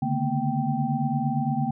sine tone cluster, 139.8 / 148.6 / 224 / 243.2 / 780 Hz, C#3 / D3 / A3 / B3 / G5, +15 / +21 / +31 / -26 / -9 cents, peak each -29 dBFS, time 0.02-1.71 s, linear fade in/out 5 ms, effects none

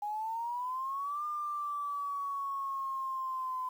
sine exponential two-way sweep, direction up then down, 822 to 1205 to 1017 Hz, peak -33 dBFS, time 0.02-3.69 s, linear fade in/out 5 ms, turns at 1.25 s, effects 10-bit

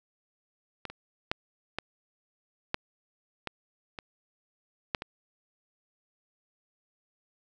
clicks, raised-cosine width 0.3 ms, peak -20 / -26 / -11 / -15 / -11 / -17 / -22 / -11 / -20 dBFS, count 9, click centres 0.853 / 0.9 / 1.315 / 1.786 / 2.744 / 3.473 / 3.988 / 4.948 / 5.021 s, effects none

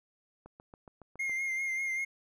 click train, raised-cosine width 1 ms, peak -36 dBFS, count 7, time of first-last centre 0.46-1.296 s, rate 7.18 Hz
triangle tone with vibrato, 2119 Hz, C7, 21 cents sharp, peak -29 dBFS, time 1.19-2.05 s, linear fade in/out 10 ms, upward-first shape sine, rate 5.1 Hz, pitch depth 31 cents each way
effects none

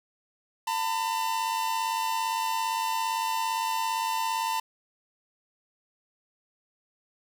45% pulse tone pair together, 902.4 / 1000 Hz, A5 / B5, +44 / +21 cents, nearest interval major second, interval 177 cents, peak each -28 / -31 dBFS, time 0.67-4.6 s, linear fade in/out 5 ms, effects none

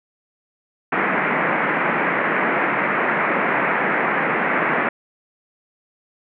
white band-pass noise, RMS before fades -20 dBFS, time 0.92-4.89 s, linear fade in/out 5 ms, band 150 to 2200 Hz, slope 48 dB/octave, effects none

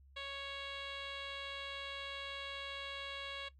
10% pulse tone with low-pass filter, 554.4 Hz, C#5, in tune, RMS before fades -44 dBFS, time 0.16-3.49 s, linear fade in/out 10 ms, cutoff 3800 Hz, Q 2.7, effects noise-tail reverb RT60 0.1 s tail -17 dB re dry + added 68 Hz sine -59 dBFS peak until 3.59 s

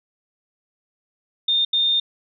sine tone bursts at uneven times, 3635 Hz, A#7, 44 cents flat, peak -16 dBFS, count 2, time 1.48-1.65 / 1.73-2 s, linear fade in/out 5 ms, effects none

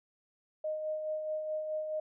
sine tone with tremolo, 619 Hz, D#5, 9 cents flat, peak -31 dBFS, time 0.64-2 s, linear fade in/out 5 ms, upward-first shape sine, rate 4.7 Hz, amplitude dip 40%, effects none

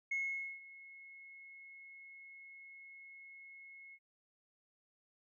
sine tone with ADSR envelope, 2175 Hz, C#7, 33 cents flat, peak -32 dBFS, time 0.11-3.99 s, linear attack 8 ms, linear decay 480 ms, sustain -20 dB, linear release 53 ms, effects tanh soft clip ceiling -30 dBFS

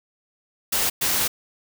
white noise bursts at uneven times, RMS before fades -22 dBFS, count 2, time 0.72-0.9 / 1.01-1.28 s, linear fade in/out 10 ms, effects none

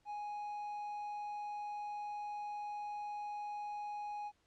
triangle tone, 830.6 Hz, G#5, in tune, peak -38 dBFS, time 0.05-4.32 s, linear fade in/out 50 ms, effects pink hiss -75 dBFS RMS until 4.46 s + low-pass 7000 Hz 12 dB/octave

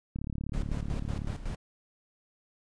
click train, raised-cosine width 5 ms, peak -23 dBFS, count 43, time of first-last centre 0.16-1.33 s, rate 35.9 Hz
brown noise with tremolo, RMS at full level -34 dBFS, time 0.53-1.56 s, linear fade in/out 10 ms, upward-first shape square, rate 5.4 Hz, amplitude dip 70%
effects resampled to 22050 Hz

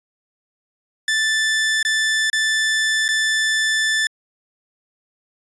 sawtooth tone with dropouts, 1760 Hz, A6, in tune, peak -13 dBFS, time 1.08-4.07 s, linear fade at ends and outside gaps 2 ms, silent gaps 1.828-1.85 / 2.3-2.33 / 3.081-3.088 s, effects resampled to 22050 Hz

